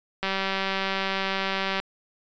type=click train; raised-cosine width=0.3 ms; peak=-11 dBFS; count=304; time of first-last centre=0.23-1.8 s; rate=193 Hz; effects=resampled to 16000 Hz